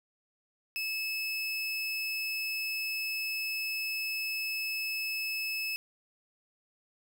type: tone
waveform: 30% pulse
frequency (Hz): 2600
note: E7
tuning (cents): -24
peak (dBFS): -29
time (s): 0.76-5.76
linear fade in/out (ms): 0
effects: none